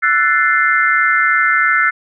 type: chord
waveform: sine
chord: F# half-diminished seventh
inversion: third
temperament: equal with one note detuned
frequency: 1336.9 / 1480 / 1760 / 2093 Hz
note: E6 / F#6 / A6 / C7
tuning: +24 / 0 / 0 / 0 cents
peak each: -16 dBFS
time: 0.02-1.91 s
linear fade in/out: 20 ms
effects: none